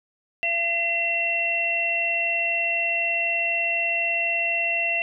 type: harmonic tone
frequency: 679 Hz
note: F5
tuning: 49 cents flat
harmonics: 1 / 3 / 4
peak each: -30 / -30 / -22 dBFS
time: 0.43-5.02 s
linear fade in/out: 0 ms
effects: none